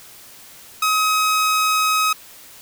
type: tone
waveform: sawtooth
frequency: 1269 Hz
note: D#6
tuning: 34 cents sharp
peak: -12 dBFS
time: 0.82-2.13 s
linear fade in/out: 5 ms
effects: white hiss -43 dBFS RMS until 2.61 s